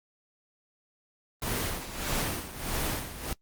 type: noise with tremolo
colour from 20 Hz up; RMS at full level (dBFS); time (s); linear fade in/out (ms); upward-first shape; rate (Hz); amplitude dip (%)
pink; -29; 1.42-3.33; 2; sine; 1.6; 75
effects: noise-tail reverb RT60 0.1 s tail -25 dB re dry + Opus 24 kbps